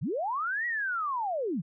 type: linear two-way sweep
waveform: sine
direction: up then down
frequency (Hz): 92.5 to 1944 to 134.6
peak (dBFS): -28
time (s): 0.01-1.62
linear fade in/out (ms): 20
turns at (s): 0.66
effects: none